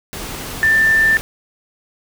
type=tone in noise; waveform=sine; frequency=1779 Hz; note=A6; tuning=19 cents sharp; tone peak=-10 dBFS; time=0.63-1.17 s; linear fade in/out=0 ms; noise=pink; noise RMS=-28 dBFS; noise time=0.13-1.21 s; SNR=+15 dB; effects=none